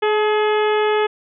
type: harmonic tone with a mistuned harmonic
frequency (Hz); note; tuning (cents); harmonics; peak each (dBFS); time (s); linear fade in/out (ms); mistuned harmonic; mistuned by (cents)
423.6; G#4; +34; 1 / 2 / 3 / 4 / 5 / 6 / 7 / 8; -16 / -22 / -26 / -28 / -30 / -32 / -33 / -34; 0.02-1.07; 10; 2; +27
effects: none

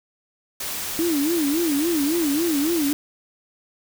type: noise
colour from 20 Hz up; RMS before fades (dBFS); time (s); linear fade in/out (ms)
white; -29; 0.6-2.93; 5
type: tone with vibrato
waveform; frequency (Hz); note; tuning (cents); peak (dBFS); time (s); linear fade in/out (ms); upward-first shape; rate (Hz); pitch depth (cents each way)
sine; 311.1; D#4; 0; -19; 0.99-2.93; 0; sine; 3.6; 190
effects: none

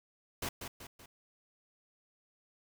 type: noise with echo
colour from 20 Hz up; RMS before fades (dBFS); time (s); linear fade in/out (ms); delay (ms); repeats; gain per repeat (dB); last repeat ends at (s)
pink; -37; 0.42-0.49; 5; 190; 3; -6; 1.06
effects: none

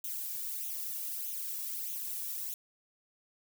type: noise with flanger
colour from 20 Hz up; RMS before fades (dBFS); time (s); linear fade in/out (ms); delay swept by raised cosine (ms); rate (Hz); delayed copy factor
violet; -38; 0.04-2.54; 2; 0.3 to 1.8; 1.6; +0.75
effects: none

